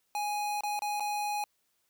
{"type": "tone with dropouts", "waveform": "square", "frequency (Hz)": 830.6, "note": "G#5", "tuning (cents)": 0, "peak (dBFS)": -31, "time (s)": [0.15, 1.44], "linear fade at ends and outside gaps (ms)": 1, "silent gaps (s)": [[0.608, 0.635], [0.792, 0.82], [0.998, 1.005]], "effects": ["white hiss -75 dBFS RMS until 1.89 s"]}